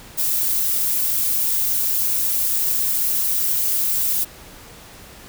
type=noise with flanger; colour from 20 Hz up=violet; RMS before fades=-20 dBFS; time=0.17-4.25 s; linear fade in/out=20 ms; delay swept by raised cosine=1.7 to 5.1 ms; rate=4 Hz; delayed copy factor=+0.6; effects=pink hiss -42 dBFS RMS until 5.28 s